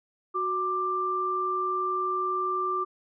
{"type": "tone pair together", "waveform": "sine", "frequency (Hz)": [370, 1181.8], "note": ["F#4", "D6"], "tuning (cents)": [0, 10], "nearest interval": "octave + minor sixth", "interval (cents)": 2010, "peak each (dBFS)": [-32, -26], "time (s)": [0.34, 2.85], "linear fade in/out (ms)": 20, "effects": []}